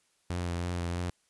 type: tone with vibrato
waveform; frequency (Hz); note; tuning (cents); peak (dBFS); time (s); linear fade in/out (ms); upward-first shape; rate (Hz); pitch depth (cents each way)
sawtooth; 87.31; F2; 0; -27; 0.3-1.1; 0; sine; 3.1; 25
effects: white hiss -71 dBFS RMS until 1.29 s + resampled to 24000 Hz